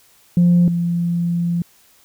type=tone pair in turn; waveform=sine; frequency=174.61 / 171.81 Hz; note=F3 / F3; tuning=0 / -28 cents; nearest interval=unison; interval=28 cents; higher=first; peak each=-8 / -16 dBFS; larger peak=first; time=0.37-0.68 / 0.68-1.62 s; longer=second; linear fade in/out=2 ms; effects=tanh soft clip ceiling -7 dBFS + white hiss -53 dBFS RMS until 2.04 s